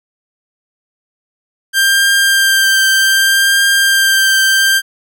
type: tone with vibrato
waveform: sawtooth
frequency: 1583 Hz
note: G6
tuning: 17 cents sharp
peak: -5 dBFS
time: 1.73-4.82 s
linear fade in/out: 50 ms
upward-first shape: triangle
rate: 0.65 Hz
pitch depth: 19 cents each way
effects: none